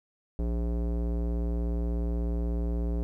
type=tone with low-pass filter; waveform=square; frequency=58.27 Hz; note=A#1; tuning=in tune; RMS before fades=-29 dBFS; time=0.39-3.03 s; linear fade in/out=0 ms; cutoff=470 Hz; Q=1.3; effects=11-bit